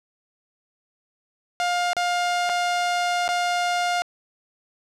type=tone with dropouts; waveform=sawtooth; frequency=707 Hz; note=F5; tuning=21 cents sharp; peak=-17 dBFS; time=1.6-4.02 s; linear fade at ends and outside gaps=0 ms; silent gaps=1.932-1.967 / 2.492-2.497 / 3.279-3.289 s; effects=low-pass 7000 Hz 12 dB/octave